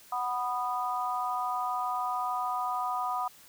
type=chord; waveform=sine; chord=B major; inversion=second; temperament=just; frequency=740.8 / 987.8 / 1234.7 Hz; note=F#5 / B5 / D#6; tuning=+2 / 0 / -14 cents; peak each=-33 dBFS; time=0.12-3.28 s; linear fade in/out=5 ms; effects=white hiss -55 dBFS RMS until 3.48 s